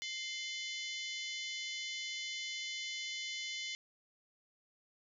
harmonic tone with a mistuned harmonic, 698 Hz, F5, 1 cent flat, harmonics 3 / 4 / 5 / 6 / 7 / 8 / 9 / 10, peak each -43 / -45 / -47 / -49 / -50 / -51 / -52 / -53 dBFS, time 0.02-3.75 s, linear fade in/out 0 ms, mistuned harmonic 4, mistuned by +130 cents, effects none

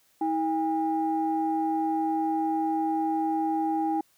sine tone pair together, 320 / 808.7 Hz, D#4 / G#5, +49 / -46 cents, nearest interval octave + major third, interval 1605 cents, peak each -26 dBFS, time 0.21-4.01 s, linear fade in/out 5 ms, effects tanh soft clip ceiling -16 dBFS + white hiss -65 dBFS RMS until 4.17 s

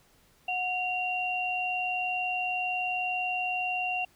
sine tone pair together, 731.3 / 2761 Hz, F#5 / F7, -20 / -20 cents, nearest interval octave + major seventh, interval 2300 cents, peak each -31 / -30 dBFS, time 0.48-4.05 s, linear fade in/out 5 ms, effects pink hiss -63 dBFS RMS until 4.15 s

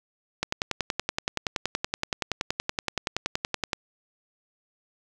click train, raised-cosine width 0.2 ms, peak -8 dBFS, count 36, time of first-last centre 0.43-3.732 s, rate 10.6 Hz, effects none

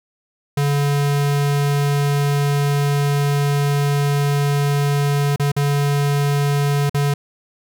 square tone with dropouts, 143 Hz, D3, 46 cents flat, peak -16 dBFS, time 0.57-7.14 s, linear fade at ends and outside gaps 5 ms, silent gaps 5.361-5.396 / 5.518-5.564 / 6.896-6.944 s, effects none

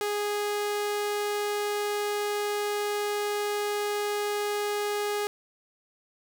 sawtooth tone, 413.7 Hz, G#4, 7 cents flat, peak -23 dBFS, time 0.01-5.27 s, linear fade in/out 0 ms, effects none

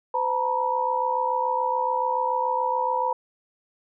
sine tone cluster, 509 / 897 / 964 Hz, C5 / A5 / B5, -48 / +33 / -42 cents, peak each -28 / -27 / -24 dBFS, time 0.14-3.13 s, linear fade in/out 5 ms, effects none

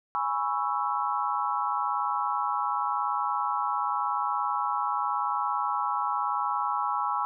sine chord, C# minor seventh, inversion second, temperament equal, 830.6 / 987.8 / 1108.7 / 1318.5 Hz, G#5 / B5 / C#6 / E6, 0 / 0 / 0 / 0 cents, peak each -31 dBFS, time 0.15-7.25 s, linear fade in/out 0 ms, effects none

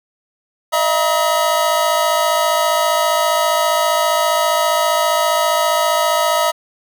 square tone cluster, 615 / 670 / 957 / 1274 Hz, D#5 / E5 / A#5 / D#6, -20 / +28 / +45 / +41 cents, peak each -20 dBFS, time 0.72-6.52 s, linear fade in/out 20 ms, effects none

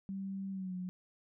sine tone with pitch glide, 194.1 to 182.15 Hz, G3 to F#3, -17 to -27 cents, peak -37 dBFS, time 0.09-0.89 s, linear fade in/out 0 ms, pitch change -110 cents, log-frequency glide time 0.51-0.75 s, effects none

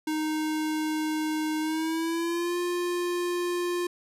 square tone with pitch glide, 310.1 to 352.1 Hz, D#4 to F4, -6 to +14 cents, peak -27 dBFS, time 0.07-3.87 s, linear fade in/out 5 ms, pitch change +220 cents, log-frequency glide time 1.6-2.58 s, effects resampled to 32000 Hz

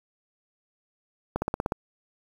click train, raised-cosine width 1 ms, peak -12 dBFS, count 7, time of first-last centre 1.36-1.721 s, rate 16.6 Hz, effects 7-bit

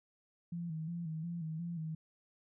sine tone with vibrato, 164.81 Hz, E3, in tune, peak -37 dBFS, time 0.52-1.95 s, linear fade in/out 5 ms, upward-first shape square, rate 2.8 Hz, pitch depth 66 cents each way, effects none

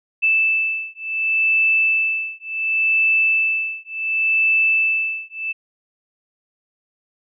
sine beating tone pair, 2637 / 2637.69 Hz, E7 / E7, 0 / 0 cents, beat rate 0.69 Hz, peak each -19 dBFS, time 0.22-5.53 s, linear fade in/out 20 ms, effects none

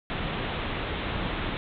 pink low-pass noise, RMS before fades -31 dBFS, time 0.1-1.57 s, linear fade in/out 0 ms, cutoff 3800 Hz, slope 96 dB/octave, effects none

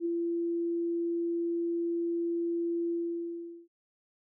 sine tone with ADSR envelope, 339.7 Hz, F4, 48 cents flat, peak -26 dBFS, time 0-3.68 s, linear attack 56 ms, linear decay 8 ms, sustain -2 dB, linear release 770 ms, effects none

